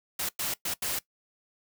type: noise bursts at uneven times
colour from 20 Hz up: white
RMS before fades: -31 dBFS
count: 4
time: 0.19-0.29 / 0.39-0.54 / 0.65-0.74 / 0.82-0.99 s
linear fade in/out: 5 ms
effects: noise-tail reverb RT60 0.1 s tail -19 dB re dry